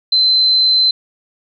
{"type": "tone", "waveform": "sine", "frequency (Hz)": 4072, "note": "C8", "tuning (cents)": -48, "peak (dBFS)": -9, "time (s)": [0.12, 0.91], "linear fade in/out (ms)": 5, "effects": []}